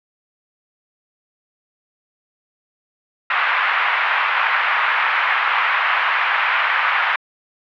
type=band-pass noise; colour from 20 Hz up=pink; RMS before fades=-18 dBFS; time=3.3-7.16 s; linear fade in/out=5 ms; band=1000 to 2500 Hz; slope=24 dB/octave; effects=low-pass 4000 Hz 12 dB/octave